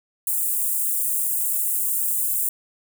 white high-pass noise, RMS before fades -23 dBFS, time 0.27-2.49 s, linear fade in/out 2 ms, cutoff 7900 Hz, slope 48 dB/octave, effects none

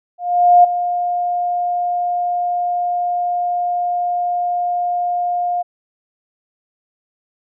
sine tone with ADSR envelope, 708 Hz, F5, 23 cents sharp, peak -4 dBFS, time 0.18-5.63 s, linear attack 460 ms, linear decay 10 ms, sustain -12 dB, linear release 18 ms, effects none

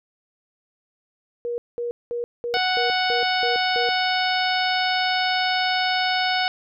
sine tone bursts, 476.8 Hz, A#4, 39 cents sharp, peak -24 dBFS, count 8, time 1.45-3.89 s, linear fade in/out 0 ms, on 130 ms, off 200 ms
harmonic tone, 740 Hz, F#5, in tune, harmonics 1 / 2 / 3 / 4 / 5 / 6 / 7, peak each -23 / -26 / -28 / -29 / -30 / -31 / -31 dBFS, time 2.54-6.48 s, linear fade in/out 0 ms
effects none

